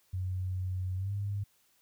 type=tone with pitch glide; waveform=sine; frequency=92.5 to 100.87 Hz; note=F#2 to G2; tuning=0 to +50 cents; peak=-31 dBFS; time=0.13-1.44 s; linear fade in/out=10 ms; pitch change=+150 cents; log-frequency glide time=0.96-1.12 s; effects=white hiss -69 dBFS RMS until 1.81 s